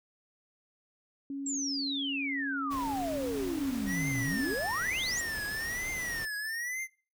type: tone with pitch glide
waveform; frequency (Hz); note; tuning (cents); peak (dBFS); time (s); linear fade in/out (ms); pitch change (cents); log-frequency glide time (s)
sine; 277.2 to 273.5; C#4 to C#4; 0 to -23; -34; 1.3-4.54; 2; -23; 2.38-3.97
type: exponential two-way sweep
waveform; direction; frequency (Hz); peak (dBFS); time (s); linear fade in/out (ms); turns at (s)
sine; down then up; 7680 to 116.54 to 7680; -32; 1.46-5.21; 5; 4.22
type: noise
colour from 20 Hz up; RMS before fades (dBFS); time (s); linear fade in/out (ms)
pink; -43; 2.7-6.26; 20
type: tone with vibrato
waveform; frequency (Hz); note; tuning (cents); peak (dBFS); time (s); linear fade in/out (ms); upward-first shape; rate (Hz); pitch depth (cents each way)
square; 1869; A#6; +4; -34; 3.86-6.88; 50; triangle; 1.1; 210
effects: noise-tail reverb RT60 0.4 s tail -24 dB re dry